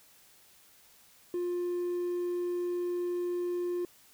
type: tone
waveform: triangle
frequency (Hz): 353.1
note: F4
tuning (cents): +19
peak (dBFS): -27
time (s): 1.34-3.85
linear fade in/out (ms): 2
effects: tanh soft clip ceiling -24 dBFS + white hiss -60 dBFS RMS until 4.13 s